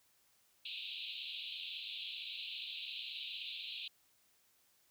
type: band-pass noise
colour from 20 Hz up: white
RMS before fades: -45 dBFS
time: 0.65-3.88 s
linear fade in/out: 5 ms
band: 2500 to 4100 Hz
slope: 96 dB/octave
effects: white hiss -72 dBFS RMS until 4.9 s